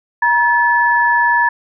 sine tone pair together, 950.4 / 1731 Hz, A#5 / A6, +33 / -29 cents, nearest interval minor seventh, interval 1038 cents, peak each -13 dBFS, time 0.22-1.49 s, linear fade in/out 5 ms, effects none

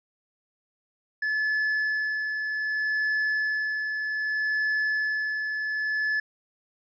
triangle tone with tremolo, 1724 Hz, A6, 36 cents flat, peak -21 dBFS, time 1.22-6.2 s, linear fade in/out 5 ms, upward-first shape sine, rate 0.64 Hz, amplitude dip 40%, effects resampled to 16000 Hz

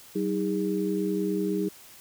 sine tone cluster, 190.7 / 317 / 407 Hz, G3 / D#4 / G#4, -47 / +32 / -35 cents, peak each -29 dBFS, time 0.15-1.69 s, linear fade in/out 10 ms, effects white hiss -50 dBFS RMS until 2 s

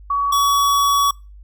sine / square tone pair in turn, 1130 / 1130 Hz, C#6 / C#6, +33 / +33 cents, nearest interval unison, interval 0 cents, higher neither, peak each -16 / -14 dBFS, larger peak second, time 0.1-0.32 / 0.32-1.11 s, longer second, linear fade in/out 5 ms, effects noise-tail reverb RT60 0.3 s tail -24 dB re dry + added 50 Hz sine -38 dBFS peak until 1.43 s

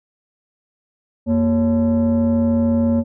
sine tone with frequency modulation, 233.1 Hz, A#3, in tune, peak -12 dBFS, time 1.26-3.04 s, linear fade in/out 50 ms, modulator 322 Hz, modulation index 0.66, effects tanh soft clip ceiling -11 dBFS

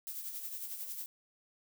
violet noise with tremolo, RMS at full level -40 dBFS, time 0.07-1.06 s, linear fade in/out 0 ms, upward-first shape sine, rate 11 Hz, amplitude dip 50%, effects none

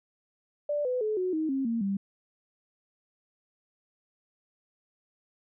sine tone with pitch steps, 587 / 502.2 / 429.7 / 367.7 / 314.6 / 269.1 / 230.3 / 197.02 Hz, D5 / B4 / A4 / F#4 / D#4 / C4 / A#3 / G3, -1 / +29 / -41 / -11 / +19 / +49 / -21 / +9 cents, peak -26 dBFS, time 0.69-1.97 s, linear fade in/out 5 ms, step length 160 ms, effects none

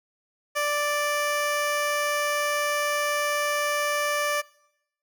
15% pulse tone, 587.3 Hz, D5, in tune, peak -17 dBFS, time 0.55-4.42 s, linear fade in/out 20 ms, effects noise-tail reverb RT60 0.8 s tail -22 dB re dry

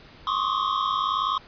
square tone cluster, 1052 / 1091 / 1152 / 1252 Hz, C6 / C#6 / D6 / D#6, +9 / -28 / -34 / +10 cents, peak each -29 dBFS, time 0.27-1.38 s, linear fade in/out 2 ms, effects pink hiss -49 dBFS RMS until 1.47 s + resampled to 11025 Hz

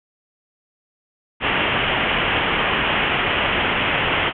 white low-pass noise, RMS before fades -20 dBFS, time 1.4-4.33 s, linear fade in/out 50 ms, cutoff 3200 Hz, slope 96 dB/octave, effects none

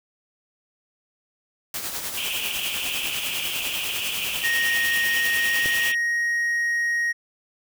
white noise with tremolo, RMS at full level -28 dBFS, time 1.74-5.92 s, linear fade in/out 2 ms, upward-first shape triangle, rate 10 Hz, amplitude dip 55%
white band-pass noise, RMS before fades -30 dBFS, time 2.17-5.95 s, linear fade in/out 10 ms, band 2400 to 3300 Hz, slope 96 dB/octave
triangle tone with pitch glide, 1864.7 to 1878.8 Hz, A#6 to A#6, 0 to +13 cents, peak -19 dBFS, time 4.43-7.13 s, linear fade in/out 20 ms, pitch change +13 cents, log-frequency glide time 5.31-6.14 s
click, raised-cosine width 2 ms, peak -20 dBFS, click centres 5.659 s
effects none

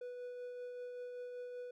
triangle tone with tremolo, 492.7 Hz, B4, 4 cents flat, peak -40 dBFS, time 0.01-1.71 s, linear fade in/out 5 ms, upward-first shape triangle, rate 5.2 Hz, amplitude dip 30%, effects none

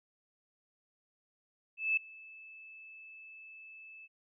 sine tone with ADSR envelope, 2621 Hz, E7, 11 cents flat, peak -25 dBFS, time 1.77-4.08 s, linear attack 200 ms, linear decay 5 ms, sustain -24 dB, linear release 34 ms, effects none

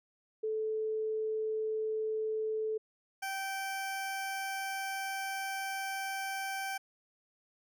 sine / 20% pulse tone pair in turn, 436.1 / 777 Hz, A4 / G5, -15 / -16 cents, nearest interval minor seventh, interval 999 cents, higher second, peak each -31 / -30 dBFS, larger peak second, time 0.43-2.78 / 3.22-6.78 s, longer second, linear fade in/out 10 ms, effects none

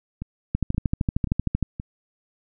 two click trains, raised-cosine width 5 ms, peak -18 / -9 dBFS, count 4 / 15, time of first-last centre 0.22-1.799 / 0.55-1.627 s, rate 1.9 / 13 Hz, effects none

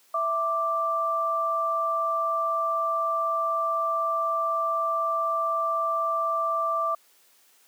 sine tone pair together, 660 / 1176 Hz, E5 / D6, +2 / +2 cents, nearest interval minor seventh, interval 1000 cents, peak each -29 / -24 dBFS, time 0.14-6.95 s, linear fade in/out 5 ms, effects white hiss -60 dBFS RMS until 7.67 s + high-pass 300 Hz 12 dB/octave

